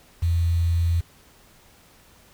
sine tone with quantisation, 84.6 Hz, E2, 45 cents sharp, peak -18 dBFS, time 0.22-1.01 s, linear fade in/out 10 ms, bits 7, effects pink hiss -54 dBFS RMS until 2.33 s

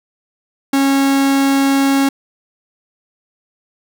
45% pulse tone, 274.2 Hz, C#4, 19 cents flat, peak -11 dBFS, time 0.73-2.09 s, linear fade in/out 5 ms, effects none

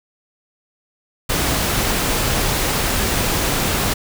pink noise, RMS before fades -19 dBFS, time 1.29-3.94 s, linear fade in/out 10 ms, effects none

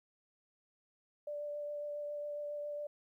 sine tone with vibrato, 587.3 Hz, D5, in tune, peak -38 dBFS, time 1.27-2.87 s, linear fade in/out 5 ms, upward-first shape triangle, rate 7.3 Hz, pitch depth 13 cents each way, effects 13-bit

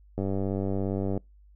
click train, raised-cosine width 2 ms, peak -17 dBFS, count 98, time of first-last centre 0.18-1.176 s, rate 97.4 Hz, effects noise-tail reverb RT60 0.2 s tail -26 dB re dry + added 50 Hz sine -52 dBFS peak until 1.55 s

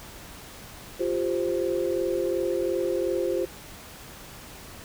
sine chord, F suspended second, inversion none, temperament equal, 349.2 / 392 / 523.3 Hz, F4 / G4 / C5, 0 / 0 / 0 cents, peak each -27 / -29 / -28 dBFS, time 0.99-3.46 s, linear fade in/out 20 ms, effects pink hiss -44 dBFS RMS until 4.84 s

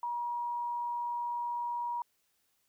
sine tone, 956 Hz, A#5, 43 cents sharp, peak -32 dBFS, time 0.03-2.02 s, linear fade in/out 2 ms, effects white hiss -75 dBFS RMS until 2.68 s

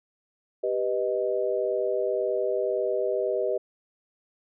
sine chord, G augmented, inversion none, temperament equal, 392 / 493.9 / 622.3 Hz, G4 / B4 / D#5, 0 / 0 / 0 cents, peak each -28 dBFS, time 0.63-3.58 s, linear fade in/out 10 ms, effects none

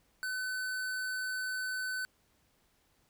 sine tone with hard clipping, 1512 Hz, F#6, 37 cents sharp, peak -35 dBFS, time 0.23-2.05 s, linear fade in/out 0 ms, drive 18 dB, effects pink hiss -71 dBFS RMS until 3.09 s

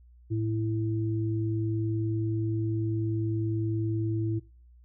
sine tone pair together, 110 / 330.5 Hz, A2 / E4, 0 / +5 cents, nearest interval octave + perfect fifth, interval 1905 cents, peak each -27 / -31 dBFS, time 0.3-4.4 s, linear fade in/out 20 ms, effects noise-tail reverb RT60 0.4 s tail -24 dB re dry + added 60 Hz sine -52 dBFS peak until 4.84 s

